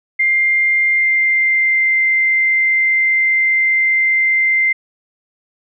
sine tone with pitch glide, 2100 to 2085 Hz, C7 to C7, +6 to -7 cents, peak -11 dBFS, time 0.19-4.73 s, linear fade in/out 10 ms, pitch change -13 cents, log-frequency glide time 0.93-2.02 s, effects none

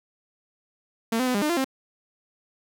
sawtooth tone with pitch steps, 227.1 / 255.5 / 251.8 / 202.3 / 301.9 / 344.2 / 265.3 Hz, A#3 / C4 / B3 / G#3 / D4 / F4 / C4, -45 / -41 / +34 / -45 / +48 / -25 / +24 cents, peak -18 dBFS, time 1.12-1.645 s, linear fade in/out 5 ms, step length 75 ms, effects none

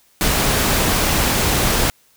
pink noise, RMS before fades -17 dBFS, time 0.21-1.9 s, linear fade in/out 0 ms, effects white hiss -56 dBFS RMS until 2.16 s

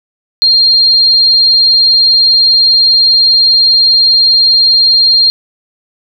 sine tone, 4205 Hz, C8, 8 cents sharp, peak -4 dBFS, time 0.42-5.3 s, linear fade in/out 0 ms, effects none

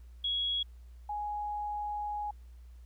sine tone pair in turn, 3330 / 832.5 Hz, G#7 / G#5, +4 / +4 cents, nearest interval 2 octaves, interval 2400 cents, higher first, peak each -29 / -33 dBFS, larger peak first, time 0.24-0.63 / 1.09-2.31 s, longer second, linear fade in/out 5 ms, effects added 60 Hz sine -48 dBFS peak until 2.85 s + pink hiss -71 dBFS RMS until 2.85 s

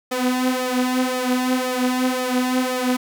sawtooth tone with flanger, 253.4 Hz, B3, 45 cents sharp, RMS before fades -21 dBFS, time 0.11-2.97 s, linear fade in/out 10 ms, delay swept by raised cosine 1.6 to 5.1 ms, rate 1.9 Hz, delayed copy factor +0.7, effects 9-bit

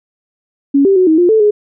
sine tone with pitch steps, 279.1 / 390.7 / 369.3 / 316.9 / 352.3 / 439.3 / 417.6 Hz, C#4 / G4 / F#4 / D#4 / F4 / A4 / G#4, +12 / -6 / -3 / +32 / +15 / -3 / +10 cents, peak -6 dBFS, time 0.74-1.51 s, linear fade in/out 10 ms, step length 110 ms, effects none

